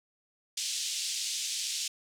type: band-pass noise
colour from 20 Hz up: white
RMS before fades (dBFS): -34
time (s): 0.57-1.88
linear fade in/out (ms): 5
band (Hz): 2900 to 7700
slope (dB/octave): 24
effects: none